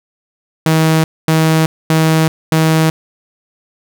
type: tone bursts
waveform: sawtooth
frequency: 159.5 Hz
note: D#3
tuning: 43 cents sharp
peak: -5 dBFS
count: 4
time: 0.66-2.9 s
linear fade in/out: 2 ms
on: 380 ms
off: 240 ms
effects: none